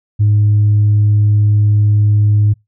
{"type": "tone", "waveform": "sine", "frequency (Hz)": 104.5, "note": "G#2", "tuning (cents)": 11, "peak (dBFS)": -6, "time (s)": [0.19, 2.54], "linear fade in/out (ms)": 20, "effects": ["noise-tail reverb RT60 0.2 s tail -26 dB re dry", "tanh soft clip ceiling -5 dBFS"]}